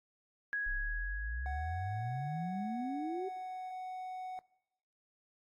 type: tone with exponential decay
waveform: sine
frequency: 1661.2 Hz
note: G#6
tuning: in tune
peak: -32 dBFS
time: 0.53-3.71 s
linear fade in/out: 0 ms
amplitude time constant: 690 ms
type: exponential sweep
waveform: sine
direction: up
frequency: 30.37 to 392.5 Hz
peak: -36 dBFS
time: 0.66-3.29 s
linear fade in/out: 10 ms
type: tone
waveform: triangle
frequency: 742 Hz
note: F#5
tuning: 5 cents sharp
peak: -38 dBFS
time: 1.46-4.39 s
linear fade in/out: 0 ms
effects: noise-tail reverb RT60 1.0 s tail -23 dB re dry + AAC 64 kbps